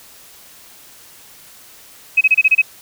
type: tone bursts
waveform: sine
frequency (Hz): 2548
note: D#7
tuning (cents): +41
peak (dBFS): -7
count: 7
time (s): 2.17-2.619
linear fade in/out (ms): 10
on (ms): 41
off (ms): 27
effects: white hiss -43 dBFS RMS until 2.81 s